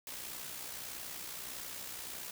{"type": "noise with amplitude modulation", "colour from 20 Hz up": "white", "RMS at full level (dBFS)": -42, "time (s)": [0.07, 2.31], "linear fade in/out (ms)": 2, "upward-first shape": "sine", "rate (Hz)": 61.6, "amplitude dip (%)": 45, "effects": []}